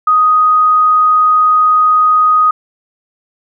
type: tone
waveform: sine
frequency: 1248 Hz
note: D#6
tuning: 5 cents sharp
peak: -6 dBFS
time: 0.07-2.51 s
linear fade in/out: 5 ms
effects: none